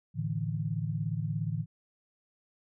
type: chord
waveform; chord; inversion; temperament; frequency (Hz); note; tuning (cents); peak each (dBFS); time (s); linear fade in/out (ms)
sine; A suspended fourth; none; equal with one note detuned; 110 / 146.83 / 163.96; A2 / D3 / E3; 0 / 0 / -9; -34; 0.14-1.66; 50
effects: none